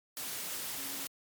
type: tone in noise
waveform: sine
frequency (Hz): 274.8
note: C#4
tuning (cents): -15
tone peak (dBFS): -50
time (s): 0.78-1.05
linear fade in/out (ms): 0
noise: white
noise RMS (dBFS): -39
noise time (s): 0.17-1.07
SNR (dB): -14
effects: high-pass 100 Hz 12 dB/octave + MP3 96 kbps